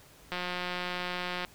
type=click train; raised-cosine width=0.3 ms; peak=-18 dBFS; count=203; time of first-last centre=0.32-1.448 s; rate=179 Hz; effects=pink hiss -56 dBFS RMS until 1.54 s